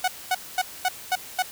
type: tone bursts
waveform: sawtooth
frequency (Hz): 740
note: F#5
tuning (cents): 0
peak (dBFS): -16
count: 6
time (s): 0.04-1.424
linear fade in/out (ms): 5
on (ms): 39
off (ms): 230
effects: white hiss -41 dBFS RMS until 1.51 s